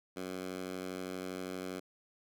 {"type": "tone with high-pass filter", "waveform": "10% pulse", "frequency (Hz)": 92.5, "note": "F#2", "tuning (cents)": 0, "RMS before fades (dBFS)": -41, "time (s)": [0.16, 1.8], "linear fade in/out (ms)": 10, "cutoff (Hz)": 230, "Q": 1.1, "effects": []}